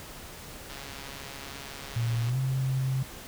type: click train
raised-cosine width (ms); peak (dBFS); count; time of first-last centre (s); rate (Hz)
0.2; -25; 221; 0.7-2.294; 138
type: tone with pitch glide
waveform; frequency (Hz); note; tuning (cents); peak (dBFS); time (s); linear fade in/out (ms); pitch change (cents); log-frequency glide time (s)
sine; 116.3 to 132.06; A#2 to C3; -4 to +16; -25; 1.96-3.03; 5; +220; 2.25-2.38
effects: pink hiss -44 dBFS RMS until 3.27 s